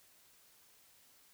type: silence
effects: white hiss -65 dBFS RMS until 1.33 s

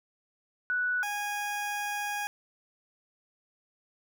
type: tone pair in turn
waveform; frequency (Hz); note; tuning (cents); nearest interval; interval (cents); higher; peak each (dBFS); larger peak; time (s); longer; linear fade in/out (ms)
sine / 20% pulse; 1479 / 823.6; F#6 / G#5; -1 / -15; minor seventh; 1014; first; -26; neither; 0.7-1.03 / 1.03-2.27; second; 0
effects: none

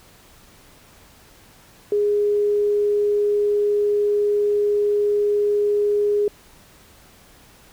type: tone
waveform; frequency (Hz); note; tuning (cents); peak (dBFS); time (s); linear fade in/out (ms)
sine; 413; G#4; -10; -16; 1.92-6.28; 2
effects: pink hiss -50 dBFS RMS until 7.72 s

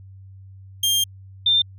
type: tone pair in turn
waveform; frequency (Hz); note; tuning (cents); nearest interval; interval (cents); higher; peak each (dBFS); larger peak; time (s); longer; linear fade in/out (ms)
sawtooth / sine; 3200 / 3592; G7 / A7; +35 / +35; major second; 200; second; -14; neither; 0.83-1.04 / 1.46-1.62; first; 5
effects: added 96 Hz sine -40 dBFS peak until 1.78 s

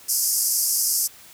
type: band-pass noise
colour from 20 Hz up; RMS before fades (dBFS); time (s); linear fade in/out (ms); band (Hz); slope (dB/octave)
white; -22; 0.08-1.08; 20; 4800 to 14000; 96
effects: white hiss -47 dBFS RMS until 1.33 s

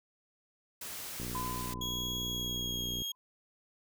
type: noise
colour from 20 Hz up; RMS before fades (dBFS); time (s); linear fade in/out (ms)
white; -42; 0.81-1.74; 5
type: click train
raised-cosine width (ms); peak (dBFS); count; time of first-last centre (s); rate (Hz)
3; -29; 112; 1.2-3.02; 61
type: tone with exponential decay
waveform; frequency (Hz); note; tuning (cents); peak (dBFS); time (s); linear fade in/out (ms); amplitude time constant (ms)
sine; 1013; B5; +44; -34; 1.35-3.15; 0; 390
type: tone with pitch glide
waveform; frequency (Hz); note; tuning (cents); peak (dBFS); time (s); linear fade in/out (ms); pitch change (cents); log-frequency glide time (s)
35% pulse; 3322 to 3267; G#7 to G#7; 0 to -29; -33; 1.81-3.12; 5; -29; 2.29-2.87
effects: none

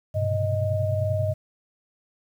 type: tone cluster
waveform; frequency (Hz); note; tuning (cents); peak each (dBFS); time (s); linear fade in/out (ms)
sine; 99.2 / 121.8 / 132 / 623; G2 / B2 / C3 / D#5; +21 / -24 / +16 / +2; -24 / -31 / -33 / -26; 0.14-1.34; 20
effects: 9-bit

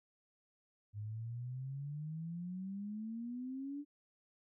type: exponential sweep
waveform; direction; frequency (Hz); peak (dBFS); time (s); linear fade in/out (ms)
sine; up; 102.2 to 293.7; -40; 0.93-3.85; 50
effects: none

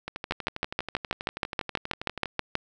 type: two click trains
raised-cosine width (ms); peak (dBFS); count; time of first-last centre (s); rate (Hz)
0.3; -9 / -17; 15 / 28; 0.31-2.554 / 0.08-2.257; 6.24 / 12.4
effects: none

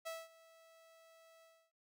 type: tone with ADSR envelope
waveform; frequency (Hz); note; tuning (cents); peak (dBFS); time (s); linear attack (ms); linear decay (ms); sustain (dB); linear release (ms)
sawtooth; 654; E5; -14; -37; 0.05-1.72; 20; 210; -21; 290
effects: none

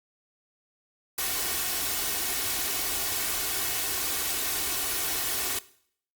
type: noise with comb filter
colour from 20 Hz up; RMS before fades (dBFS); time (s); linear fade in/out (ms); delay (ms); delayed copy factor
white; -29; 1.18-5.59; 5; 2.7; +0.55
effects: noise-tail reverb RT60 0.6 s tail -18 dB re dry + Opus 48 kbps

